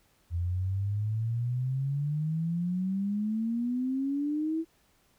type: exponential sweep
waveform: sine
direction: up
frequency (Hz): 84 to 329.6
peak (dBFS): -27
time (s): 0.3-4.65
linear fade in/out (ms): 50
effects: pink hiss -67 dBFS RMS until 5.18 s